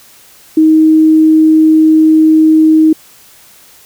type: tone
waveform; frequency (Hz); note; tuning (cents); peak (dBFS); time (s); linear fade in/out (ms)
sine; 314.8; D#4; +20; -3; 0.57-2.93; 5
effects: white hiss -41 dBFS RMS until 3.85 s